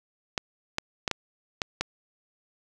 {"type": "clicks", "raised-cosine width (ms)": 0.2, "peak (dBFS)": -9, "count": 6, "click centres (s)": [0.378, 0.784, 1.078, 1.113, 1.618, 1.81], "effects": []}